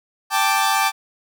sawtooth chord, G suspended second, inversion none, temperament equal, 784 / 880 / 1174.7 Hz, G5 / A5 / D6, 0 / 0 / 0 cents, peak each -17 dBFS, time 0.3-0.92 s, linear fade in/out 50 ms, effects none

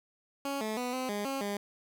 15% pulse tone with pitch steps, 278.1 / 216.9 / 247.7 / 257.3 / 205.4 / 271.6 / 203 Hz, C#4 / A3 / B3 / C4 / G#3 / C#4 / G#3, +6 / -25 / +5 / -29 / -19 / -35 / -39 cents, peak -26 dBFS, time 0.45-1.57 s, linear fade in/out 2 ms, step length 160 ms, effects none

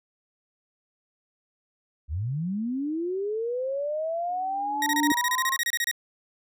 sine linear sweep, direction up, 65.41 to 1084 Hz, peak -26 dBFS, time 2.08-5.58 s, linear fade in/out 50 ms
sine tone with exponential growth, 293.7 Hz, D4, in tune, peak -19 dBFS, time 4.29-5.12 s, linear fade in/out 2 ms, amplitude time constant 180 ms
sawtooth tone bursts, 1887 Hz, A#6, 21 cents sharp, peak -20 dBFS, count 16, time 4.82-5.913 s, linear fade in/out 2 ms, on 43 ms, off 27 ms
effects none

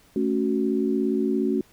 sine chord, F# minor, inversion first, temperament equal, 220 / 277.2 / 370 Hz, A3 / C#4 / F#4, 0 / 0 / 0 cents, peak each -25 dBFS, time 0.16-1.61 s, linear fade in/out 2 ms, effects pink hiss -57 dBFS RMS until 1.72 s

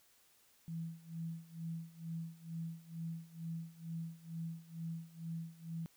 sine tone with tremolo, 164.81 Hz, E3, in tune, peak -38 dBFS, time 0.68-5.86 s, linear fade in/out 0 ms, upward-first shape sine, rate 2.2 Hz, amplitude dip 90%, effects white hiss -69 dBFS RMS until 5.96 s

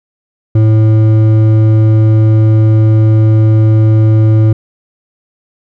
triangle tone with hard clipping, 109.4 Hz, A2, 9 cents flat, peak -6 dBFS, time 0.55-4.53 s, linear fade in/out 5 ms, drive 12 dB, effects none

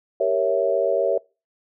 sine chord, G diminished seventh, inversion none, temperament equal, 392 / 466.2 / 554.4 / 659.3 Hz, G4 / Bb4 / Db5 / Fb5, 0 / 0 / 0 / 0 cents, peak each -26 / -24 / -21 / -23 dBFS, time 0.2-1.18 s, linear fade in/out 5 ms, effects noise-tail reverb RT60 0.3 s tail -24 dB re dry

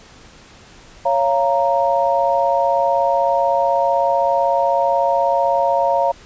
sine chord, Bb minor, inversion first, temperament equal with one note detuned, 554.4 / 690.4 / 932.3 Hz, Db5 / F5 / Bb5, 0 / -20 / 0 cents, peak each -18 dBFS, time 1.05-6.12 s, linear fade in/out 10 ms, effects pink hiss -44 dBFS RMS until 6.25 s + resampled to 16000 Hz

